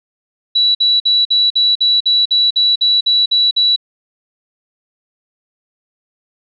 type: tone bursts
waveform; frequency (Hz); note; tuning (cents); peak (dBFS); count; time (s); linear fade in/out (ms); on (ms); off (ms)
sine; 3932; B7; -8; -9; 13; 0.55-3.762; 10; 200; 51
effects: none